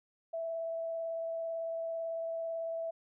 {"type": "tone with vibrato", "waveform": "sine", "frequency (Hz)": 659.3, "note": "E5", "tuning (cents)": 0, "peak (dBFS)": -34, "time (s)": [0.33, 2.91], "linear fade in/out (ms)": 10, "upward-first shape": "sine", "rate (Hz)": 18, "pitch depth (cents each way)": 9, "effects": []}